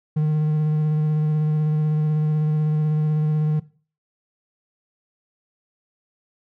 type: tone with vibrato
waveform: triangle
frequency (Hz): 153.1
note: D#3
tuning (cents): -28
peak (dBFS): -15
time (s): 0.16-3.6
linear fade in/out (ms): 10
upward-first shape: square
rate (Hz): 16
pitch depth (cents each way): 12
effects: noise-tail reverb RT60 0.4 s tail -19 dB re dry